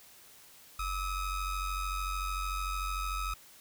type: ring-modulated tone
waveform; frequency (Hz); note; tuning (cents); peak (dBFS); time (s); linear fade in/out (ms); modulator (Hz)
square; 622.3; D#5; 0; -30; 0.79-3.34; 5; 669
effects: white hiss -56 dBFS RMS until 3.6 s